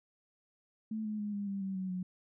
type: tone with pitch steps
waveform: sine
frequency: 218.5 / 213 / 207.7 / 202.5 / 197.38 / 192.43 / 187.6 / 182.89 Hz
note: A3 / G#3 / G#3 / G#3 / G3 / G3 / F#3 / F#3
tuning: -12 / +44 / 0 / -43 / +12 / -32 / +24 / -20 cents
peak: -34 dBFS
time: 0.91-2.03 s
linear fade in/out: 5 ms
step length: 140 ms
effects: none